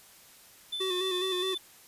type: tone with tremolo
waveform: triangle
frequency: 3520 Hz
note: A7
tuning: in tune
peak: -29 dBFS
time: 0.72-1.58 s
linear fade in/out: 10 ms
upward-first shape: triangle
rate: 12 Hz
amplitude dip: 35%
type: tone with vibrato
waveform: square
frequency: 370 Hz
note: F#4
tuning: in tune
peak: -31 dBFS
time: 0.8-1.55 s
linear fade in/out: 10 ms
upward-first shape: square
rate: 4.8 Hz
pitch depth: 39 cents each way
effects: white hiss -55 dBFS RMS until 1.87 s + resampled to 32000 Hz